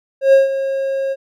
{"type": "tone with ADSR envelope", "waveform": "triangle", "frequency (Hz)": 541, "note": "C#5", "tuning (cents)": -42, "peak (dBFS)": -3, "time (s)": [0.21, 1.16], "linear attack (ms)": 120, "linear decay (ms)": 150, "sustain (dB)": -12, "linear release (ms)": 41, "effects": []}